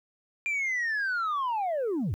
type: linear sweep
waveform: sine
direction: down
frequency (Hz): 2399 to 73.42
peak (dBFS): -24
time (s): 0.46-2.14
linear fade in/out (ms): 0
effects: tanh soft clip ceiling -25 dBFS + 11-bit